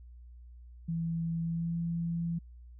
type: tone with pitch glide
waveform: sine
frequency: 165.9 to 168.51 Hz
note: E3 to E3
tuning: +11 to +38 cents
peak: -30 dBFS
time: 0.88-2.39 s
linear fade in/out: 10 ms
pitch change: +27 cents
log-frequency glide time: 1.41-1.79 s
effects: added 60 Hz sine -48 dBFS peak until 2.79 s